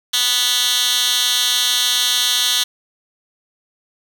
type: tone with high-pass filter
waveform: 10% pulse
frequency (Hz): 246.7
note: B3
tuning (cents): -2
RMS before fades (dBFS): -17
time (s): 0.13-2.64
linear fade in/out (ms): 10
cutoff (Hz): 3300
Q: 2
effects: none